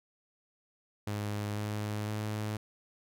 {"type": "tone with pitch steps", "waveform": "sawtooth", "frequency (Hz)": [103.83, 105.22, 106.63], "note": ["G#2", "G#2", "G#2"], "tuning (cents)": [0, 23, 46], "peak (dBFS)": -29, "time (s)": [1.07, 2.57], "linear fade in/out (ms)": 5, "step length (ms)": 500, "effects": []}